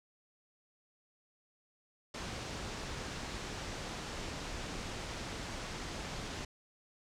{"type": "low-pass noise", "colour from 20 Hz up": "pink", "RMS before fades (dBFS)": -42, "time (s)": [2.14, 6.45], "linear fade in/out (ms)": 5, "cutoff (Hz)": 7200, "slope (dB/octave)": 24, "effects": []}